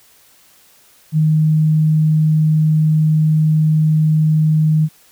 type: tone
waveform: sine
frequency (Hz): 155.56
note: D#3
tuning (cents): 0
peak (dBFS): -10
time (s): 1.12-4.89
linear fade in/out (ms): 50
effects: white hiss -50 dBFS RMS until 5.11 s